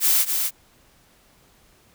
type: noise with echo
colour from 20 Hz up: blue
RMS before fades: -18 dBFS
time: 0-0.26 s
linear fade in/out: 50 ms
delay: 250 ms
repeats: 1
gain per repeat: -5 dB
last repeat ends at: 0.51 s
effects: pink hiss -57 dBFS RMS until 1.94 s